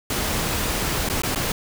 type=noise with dropouts; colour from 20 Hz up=pink; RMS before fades=-24 dBFS; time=0.1-1.52 s; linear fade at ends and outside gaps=2 ms; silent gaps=1.089-1.098 / 1.22-1.234 / 1.349-1.358 s; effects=none